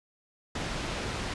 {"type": "low-pass noise", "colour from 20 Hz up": "pink", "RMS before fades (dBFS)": -34, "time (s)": [0.55, 1.34], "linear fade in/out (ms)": 5, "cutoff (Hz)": 5300, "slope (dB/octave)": 12, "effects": ["resampled to 24000 Hz"]}